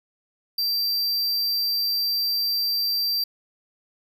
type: tone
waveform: square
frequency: 4699 Hz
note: D8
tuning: in tune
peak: -22 dBFS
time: 0.58-3.24 s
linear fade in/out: 5 ms
effects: none